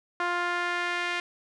sawtooth tone with band-pass filter sweep, 350.9 Hz, F4, 8 cents sharp, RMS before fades -29 dBFS, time 0.2-1.2 s, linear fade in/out 2 ms, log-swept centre 1300 to 2200 Hz, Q 1.7, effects resampled to 24000 Hz

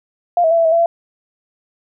sine tone with pitch steps, 699 / 646 / 670 / 664 / 644 / 672 / 677 Hz, F5 / E5 / E5 / E5 / E5 / E5 / E5, +1 / -35 / +28 / +12 / -41 / +33 / +46 cents, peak -10 dBFS, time 0.37-0.86 s, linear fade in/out 2 ms, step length 70 ms, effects none

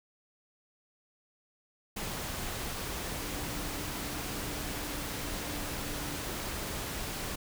sine tone in noise, 293.7 Hz, D4, in tune, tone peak -45 dBFS, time 3.19-6.2 s, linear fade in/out 10 ms, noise pink, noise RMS -37 dBFS, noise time 1.96-7.36 s, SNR -11 dB, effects none

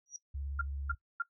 sine tone with exponential growth, 5780 Hz, F#8, 41 cents flat, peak -35 dBFS, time 0.06-0.16 s, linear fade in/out 1 ms, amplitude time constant 20 ms
sine tone with vibrato, 69.7 Hz, C#2, 10 cents sharp, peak -36 dBFS, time 0.34-0.95 s, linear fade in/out 10 ms, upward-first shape triangle, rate 18 Hz, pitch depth 53 cents each way
sine tone bursts, 1389 Hz, F6, 10 cents flat, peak -29 dBFS, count 3, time 0.59-1.222 s, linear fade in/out 5 ms, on 24 ms, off 280 ms
effects noise-tail reverb RT60 0.1 s tail -19 dB re dry

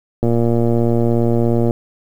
click train, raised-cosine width 2 ms, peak -4 dBFS, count 174, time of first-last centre 0.23-1.709 s, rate 117 Hz, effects 7-bit

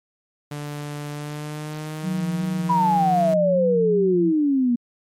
sawtooth tone with pitch glide, 146.83 to 158.28 Hz, D3 to D#3, 0 to +30 cents, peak -25 dBFS, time 0.51-3.34 s, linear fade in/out 5 ms, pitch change +130 cents, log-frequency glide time 1.12-2.27 s
sine tone with vibrato, 180 Hz, F#3, 47 cents flat, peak -22 dBFS, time 2.02-4.33 s, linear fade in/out 50 ms, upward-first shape square, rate 2.6 Hz, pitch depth 36 cents each way
sine exponential sweep, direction down, 994 to 233.9 Hz, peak -16 dBFS, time 2.69-4.76 s, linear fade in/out 10 ms
effects MP3 64 kbps

